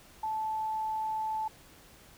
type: tone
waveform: sine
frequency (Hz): 873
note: A5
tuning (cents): -14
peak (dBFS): -30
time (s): 0.23-1.48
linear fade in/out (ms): 5
effects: pink hiss -56 dBFS RMS until 2.17 s